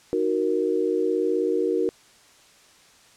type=chord; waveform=sine; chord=D# minor; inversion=none; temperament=equal; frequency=311.1 / 370 / 466.2 Hz; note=D#4 / F#4 / A#4; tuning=0 / 0 / 0 cents; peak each=-27 / -24 / -24 dBFS; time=0.13-1.89 s; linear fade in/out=0 ms; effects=white hiss -54 dBFS RMS until 3.16 s + low-pass 8000 Hz 12 dB/octave